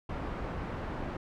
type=low-pass noise; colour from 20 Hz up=pink; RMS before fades=-37 dBFS; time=0.09-1.17 s; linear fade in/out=5 ms; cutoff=1400 Hz; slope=12 dB/octave; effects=none